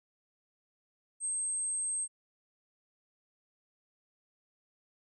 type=tone; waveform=sine; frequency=8372 Hz; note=C9; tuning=in tune; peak=-31 dBFS; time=1.2-2.08 s; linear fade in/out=50 ms; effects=none